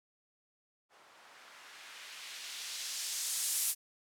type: noise with low-pass filter sweep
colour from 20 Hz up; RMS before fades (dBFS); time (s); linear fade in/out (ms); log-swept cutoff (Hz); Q
violet; -40; 0.89-3.75; 50; 780 to 11000; 0.89
effects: none